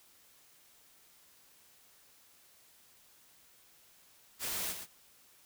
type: noise with echo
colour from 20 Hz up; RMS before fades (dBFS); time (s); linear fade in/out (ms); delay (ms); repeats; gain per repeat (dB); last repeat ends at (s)
white; -37; 4.39-4.75; 50; 120; 1; -7; 4.87
effects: white hiss -63 dBFS RMS until 5.45 s